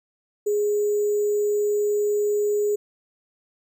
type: tone with sample-and-hold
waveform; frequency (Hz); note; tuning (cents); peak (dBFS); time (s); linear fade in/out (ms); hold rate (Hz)
sine; 415.3; G#4; 0; -19; 0.46-2.76; 10; 7350
effects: none